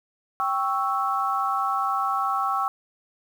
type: chord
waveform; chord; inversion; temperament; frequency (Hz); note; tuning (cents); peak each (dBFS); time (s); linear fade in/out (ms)
sine; C# diminished; second; equal; 784 / 1108.7 / 1318.5; G5 / C#6 / E6; 0 / 0 / 0; -27 / -26 / -26; 0.4-2.68; 0
effects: 8-bit